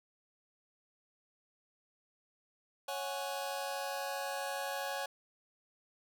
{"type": "chord", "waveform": "sawtooth", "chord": "C# suspended fourth", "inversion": "none", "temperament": "just", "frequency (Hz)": [554.4, 739.2, 831.5], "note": ["C#5", "F#5", "G#5"], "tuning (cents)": [0, -2, 2], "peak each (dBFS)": [-36, -38, -37], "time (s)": [2.88, 5.06], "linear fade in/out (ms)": 5, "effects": []}